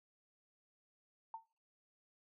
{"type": "tone with exponential decay", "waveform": "sine", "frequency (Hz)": 900, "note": "A5", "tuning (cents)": 39, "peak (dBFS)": -39, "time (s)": [1.34, 1.46], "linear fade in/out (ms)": 2, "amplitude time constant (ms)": 25, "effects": ["noise-tail reverb RT60 0.4 s tail -23 dB re dry"]}